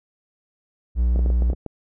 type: tone with vibrato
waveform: triangle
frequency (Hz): 60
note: B1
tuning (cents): -49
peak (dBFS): -14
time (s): 0.95-1.55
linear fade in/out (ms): 50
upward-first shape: sine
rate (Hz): 13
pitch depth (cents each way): 17
type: clicks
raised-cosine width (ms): 2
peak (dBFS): -17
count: 8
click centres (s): 1.16 / 1.192 / 1.261 / 1.302 / 1.422 / 1.501 / 1.532 / 1.663
effects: none